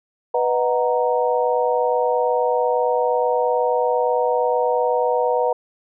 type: chord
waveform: sine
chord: B major seventh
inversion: none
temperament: equal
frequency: 493.9 / 622.3 / 740 / 932.3 Hz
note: B4 / D#5 / F#5 / A#5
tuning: 0 / 0 / 0 / 0 cents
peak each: -19 / -24 / -24 / -23 dBFS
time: 0.34-5.53 s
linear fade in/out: 5 ms
effects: none